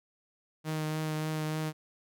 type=tone with vibrato; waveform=sawtooth; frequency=155.56 Hz; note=D#3; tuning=in tune; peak=-27 dBFS; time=0.64-1.73 s; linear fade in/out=50 ms; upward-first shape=triangle; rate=3.4 Hz; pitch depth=16 cents each way; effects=none